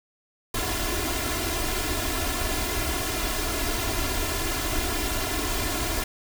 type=noise with comb filter; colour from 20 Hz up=pink; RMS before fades=-27 dBFS; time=0.54-6.04 s; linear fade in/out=5 ms; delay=2.9 ms; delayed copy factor=+0.85; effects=none